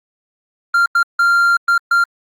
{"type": "tone bursts at uneven times", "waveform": "triangle", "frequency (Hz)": 1389, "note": "F6", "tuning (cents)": -10, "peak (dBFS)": -8, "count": 5, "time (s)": [[0.74, 0.86], [0.95, 1.03], [1.19, 1.57], [1.68, 1.78], [1.91, 2.04]], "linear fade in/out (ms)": 5, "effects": ["Opus 48 kbps"]}